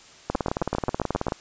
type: two click trains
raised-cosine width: 1 ms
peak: -10 / -10 dBFS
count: 20 / 8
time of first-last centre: 0.3-1.322 / 0.35-1.283 s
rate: 18.6 / 7.5 Hz
effects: white hiss -49 dBFS RMS until 1.4 s + resampled to 16000 Hz